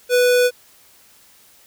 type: tone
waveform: square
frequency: 493.5 Hz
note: B4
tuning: 1 cent flat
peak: -13 dBFS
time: 0.09-0.51 s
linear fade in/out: 50 ms
effects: white hiss -51 dBFS RMS until 1.66 s